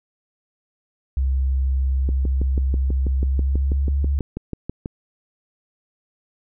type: tone with pitch glide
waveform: sine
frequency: 66.2 to 70.14 Hz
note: C2 to C#2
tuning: +21 to +21 cents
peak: -17 dBFS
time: 1.17-4.19 s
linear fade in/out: 0 ms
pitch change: +100 cents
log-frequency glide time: 3.18-4.05 s
type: click train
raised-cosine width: 3 ms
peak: -14 dBFS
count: 18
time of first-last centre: 2.09-4.859 s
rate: 6.14 Hz
effects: none